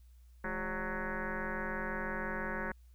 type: tone with frequency modulation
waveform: sine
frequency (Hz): 733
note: F#5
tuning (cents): -16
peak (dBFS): -34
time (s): 0.44-2.72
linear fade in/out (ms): 5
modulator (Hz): 189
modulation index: 5.9
effects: added 60 Hz sine -55 dBFS peak until 2.94 s + white hiss -75 dBFS RMS until 2.94 s